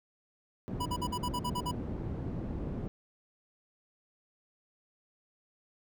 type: low-pass noise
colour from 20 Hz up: white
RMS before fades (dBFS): -37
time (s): 0.68-2.88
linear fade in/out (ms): 0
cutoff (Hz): 240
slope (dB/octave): 12
type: tone bursts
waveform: square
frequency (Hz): 983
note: B5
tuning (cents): -8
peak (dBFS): -33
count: 9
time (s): 0.8-1.715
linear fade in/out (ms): 10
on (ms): 59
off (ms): 48
effects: none